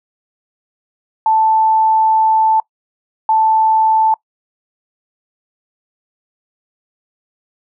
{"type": "tone bursts at uneven times", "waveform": "sine", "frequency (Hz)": 880, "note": "A5", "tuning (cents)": 0, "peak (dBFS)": -9, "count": 2, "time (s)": [[1.26, 2.6], [3.29, 4.14]], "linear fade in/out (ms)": 2, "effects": ["noise-tail reverb RT60 0.1 s tail -22 dB re dry"]}